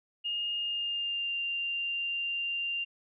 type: tone with pitch glide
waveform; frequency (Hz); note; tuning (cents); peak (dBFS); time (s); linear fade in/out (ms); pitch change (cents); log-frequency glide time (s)
sine; 2840 to 2786; F7 to F7; +28 to -5; -30; 0.24-2.85; 20; -33; 0.54-1.35
effects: none